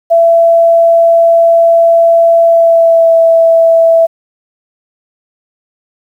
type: tone with pitch glide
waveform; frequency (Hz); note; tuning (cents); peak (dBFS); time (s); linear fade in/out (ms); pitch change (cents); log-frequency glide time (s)
sine; 670 to 660.4; E5 to E5; +28 to +3; -3; 0.1-4.07; 20; -25; 2.45-3.14
effects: 7-bit